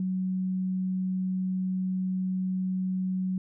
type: tone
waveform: sine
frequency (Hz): 186.2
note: F#3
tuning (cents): +11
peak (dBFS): -26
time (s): 0-3.38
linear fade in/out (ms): 2
effects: none